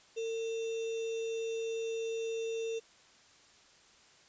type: tone with sample-and-hold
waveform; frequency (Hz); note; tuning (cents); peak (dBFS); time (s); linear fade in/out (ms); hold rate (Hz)
sine; 452.8; A4; +50; -33; 0.16-2.8; 20; 3150
effects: white hiss -61 dBFS RMS until 4.28 s + resampled to 16000 Hz

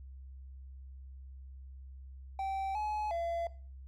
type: tone with pitch steps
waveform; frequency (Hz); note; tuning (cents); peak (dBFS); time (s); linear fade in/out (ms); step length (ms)
triangle; 776 / 848 / 678; G5 / G#5 / E5; -18 / +36 / +49; -31; 2.39-3.47; 2; 360
effects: noise-tail reverb RT60 0.4 s tail -18 dB re dry + added 66 Hz sine -46 dBFS peak until 3.87 s

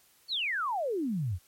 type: exponential sweep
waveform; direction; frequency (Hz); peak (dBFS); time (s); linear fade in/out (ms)
sine; down; 4607 to 79.2; -28; 0.28-1.39; 50
effects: white hiss -63 dBFS RMS until 1.47 s + MP3 64 kbps

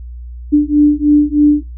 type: beating tone pair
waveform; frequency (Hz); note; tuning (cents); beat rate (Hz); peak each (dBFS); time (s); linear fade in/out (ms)
sine; 293.7 / 296.9; D4 / D4; 0 / +19; 3.2; -10; 0.52-1.63; 20
effects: noise-tail reverb RT60 0.2 s tail -25 dB re dry + added 60 Hz sine -26 dBFS peak until 1.77 s

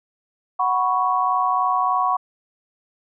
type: chord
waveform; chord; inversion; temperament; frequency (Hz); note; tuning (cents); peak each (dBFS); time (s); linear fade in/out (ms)
sine; F# suspended fourth; none; just; 740 / 986.7 / 1110; F#5 / B5 / C#6; 0 / -2 / +2; -22 / -23 / -20; 0.59-2.17; 10
effects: none

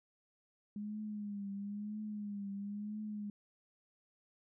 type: tone with vibrato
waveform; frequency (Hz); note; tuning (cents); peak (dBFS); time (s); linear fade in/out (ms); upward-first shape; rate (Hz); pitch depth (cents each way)
sine; 205.8; G#3; -16; -39; 0.76-3.3; 2; triangle; 1; 72
effects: none

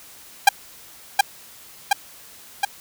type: tone with echo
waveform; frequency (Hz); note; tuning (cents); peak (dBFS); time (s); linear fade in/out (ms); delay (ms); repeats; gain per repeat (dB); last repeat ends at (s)
sawtooth; 803; G5; +41; -3; 0.47-0.49; 5; 720; 3; -3; 2.65
effects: white hiss -45 dBFS RMS until 2.8 s

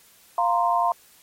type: chord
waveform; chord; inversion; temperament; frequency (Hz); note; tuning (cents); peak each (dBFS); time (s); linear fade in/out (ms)
sine; F suspended fourth; none; equal with one note detuned; 698.5 / 932.3 / 1043.5; F5 / Bb5 / C6; 0 / 0 / -5; -22 / -23 / -23; 0.38-0.92; 2
effects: white hiss -54 dBFS RMS until 1.22 s + MP3 64 kbps

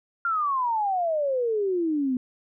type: exponential sweep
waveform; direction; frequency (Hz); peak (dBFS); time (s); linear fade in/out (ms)
sine; down; 1406 to 246.9; -22; 0.25-2.17; 2
effects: none

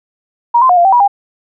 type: tone with pitch steps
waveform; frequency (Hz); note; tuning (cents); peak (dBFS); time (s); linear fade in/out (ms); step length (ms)
sine; 948 / 1036 / 719 / 693 / 774 / 967 / 804; A#5 / C6 / F#5 / F5 / G5 / B5 / G5; +29 / -17 / -50 / -14 / -22 / -37 / +44; -5; 0.54-1.079; 10; 77
effects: none

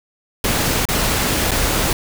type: noise with dropouts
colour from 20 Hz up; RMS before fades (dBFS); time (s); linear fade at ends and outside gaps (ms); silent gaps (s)
pink; -18; 0.44-1.93; 2; 0.854-0.887 / 1.509-1.516
effects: none

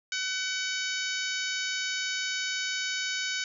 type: harmonic tone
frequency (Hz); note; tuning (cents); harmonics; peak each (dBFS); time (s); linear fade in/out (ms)
754; F#5; +32; 2 / 3 / 4 / 5 / 6 / 7 / 8 / 9; -34 / -36 / -37 / -38 / -39 / -39 / -40 / -41; 0.12-3.44; 2
effects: none

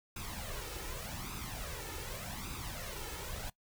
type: noise with flanger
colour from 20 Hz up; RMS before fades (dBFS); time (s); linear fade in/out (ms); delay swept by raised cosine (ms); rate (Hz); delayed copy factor
pink; -42; 0.16-3.5; 5; 0.8 to 2.3; 0.85; +0.65
effects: noise-tail reverb RT60 0.1 s tail -21 dB re dry

